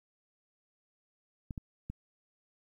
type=clicks; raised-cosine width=5 ms; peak=-26 dBFS; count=3; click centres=1.508 / 1.578 / 1.9 s; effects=11-bit